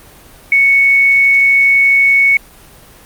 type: tone with quantisation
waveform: sine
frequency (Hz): 2217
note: C#7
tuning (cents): 0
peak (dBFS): -6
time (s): 0.52-2.37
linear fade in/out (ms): 2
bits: 6
effects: pink hiss -40 dBFS RMS until 3.05 s + Opus 32 kbps